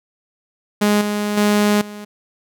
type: tone with level steps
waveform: sawtooth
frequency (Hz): 207.7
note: G#3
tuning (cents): 0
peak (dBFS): -9 / -15 / -9 / -27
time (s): 0.81-2.05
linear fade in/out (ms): 10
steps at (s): 1.01 / 1.37 / 1.81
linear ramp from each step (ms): 5
effects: none